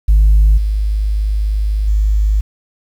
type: tone with level steps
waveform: sine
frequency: 51.91 Hz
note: G#1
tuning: in tune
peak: -4 / -12 / -9 dBFS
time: 0.08-2.41 s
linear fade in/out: 10 ms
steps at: 0.57 / 1.87 s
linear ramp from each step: 10 ms
effects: tanh soft clip ceiling -3 dBFS + 7-bit